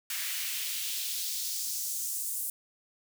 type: noise with high-pass filter sweep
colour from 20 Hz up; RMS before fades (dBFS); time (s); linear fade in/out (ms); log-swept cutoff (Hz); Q
white; -34; 0.1-2.5; 2; 1800 to 9400; 1.5
effects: none